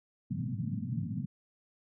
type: band-pass noise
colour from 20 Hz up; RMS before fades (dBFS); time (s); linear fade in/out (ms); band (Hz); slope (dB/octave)
pink; -35; 0.3-1.26; 10; 100 to 260; 96
effects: none